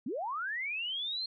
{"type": "linear sweep", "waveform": "sine", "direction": "up", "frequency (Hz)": [200, 4252], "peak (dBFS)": -33, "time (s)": [0.06, 1.26], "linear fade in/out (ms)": 5, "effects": []}